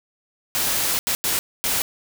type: noise bursts at uneven times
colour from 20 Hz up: white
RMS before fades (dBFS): -22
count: 4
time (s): 0.55-0.99 / 1.07-1.15 / 1.24-1.39 / 1.64-1.82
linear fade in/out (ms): 0
effects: none